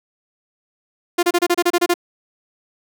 sawtooth tone bursts, 350 Hz, F4, 4 cents sharp, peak -9 dBFS, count 10, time 1.18-1.941 s, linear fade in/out 10 ms, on 50 ms, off 29 ms, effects none

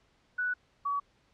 sine tone pair in turn, 1480 / 1134.7 Hz, F#6 / C#6, 0 / +40 cents, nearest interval perfect fourth, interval 460 cents, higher first, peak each -28 dBFS, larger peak neither, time 0.38-0.54 / 0.85-1 s, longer first, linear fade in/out 10 ms, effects pink hiss -68 dBFS RMS until 1.33 s + low-pass 5000 Hz 12 dB/octave

